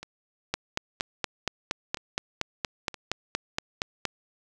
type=two click trains; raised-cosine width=0.2 ms; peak=-9 / -22 dBFS; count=16 / 4; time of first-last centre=0.54-4.053 / 0.03-2.943 s; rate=4.27 / 1.03 Hz; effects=none